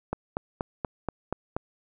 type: click train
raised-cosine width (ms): 1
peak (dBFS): -14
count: 7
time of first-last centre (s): 0.13-1.565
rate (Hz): 4.18
effects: none